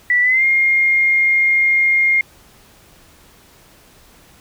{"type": "tone with pitch glide", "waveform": "sine", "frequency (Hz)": [1962, 2127], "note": ["B6", "C7"], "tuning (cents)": [-12, 28], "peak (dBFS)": -11, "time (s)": [0.1, 2.21], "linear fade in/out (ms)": 2, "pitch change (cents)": 140, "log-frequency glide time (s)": [0.22, 0.44], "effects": ["pink hiss -48 dBFS RMS until 4.4 s"]}